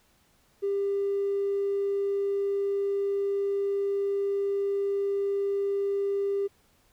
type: tone with tanh clipping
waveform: triangle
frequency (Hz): 398.4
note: G4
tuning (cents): +28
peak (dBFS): -24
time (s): 0.62-6.48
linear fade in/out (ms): 20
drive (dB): 1
effects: pink hiss -65 dBFS RMS until 6.92 s